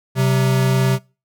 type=tone pair together; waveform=square; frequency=130.73 / 189.3 Hz; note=C3 / F#3; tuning=-1 / +40 cents; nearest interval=tritone; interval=641 cents; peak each=-15 / -23 dBFS; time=0.15-0.99 s; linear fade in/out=50 ms; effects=noise-tail reverb RT60 0.3 s tail -23 dB re dry